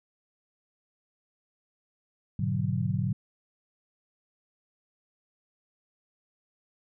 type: chord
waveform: sine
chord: G# half-diminished seventh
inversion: none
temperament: equal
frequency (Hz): 103.83 / 123.47 / 146.83 / 185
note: G#2 / B2 / D3 / F#3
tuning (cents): 0 / 0 / 0 / 0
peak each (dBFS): -31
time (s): 2.39-3.13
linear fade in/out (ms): 5
effects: none